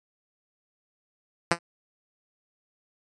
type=tone with exponential decay; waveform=5% pulse; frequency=170.6 Hz; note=F3; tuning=40 cents flat; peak=-5 dBFS; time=1.51-1.59 s; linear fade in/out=5 ms; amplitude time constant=16 ms; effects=resampled to 22050 Hz